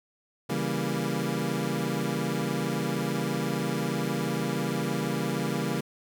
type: chord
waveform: 25% pulse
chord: C# diminished seventh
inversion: none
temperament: equal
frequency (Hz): 138.59 / 164.81 / 196 / 233.1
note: C#3 / E3 / G3 / Bb3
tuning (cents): 0 / 0 / 0 / 0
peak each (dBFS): -29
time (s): 0.49-5.81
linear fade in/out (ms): 10
effects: none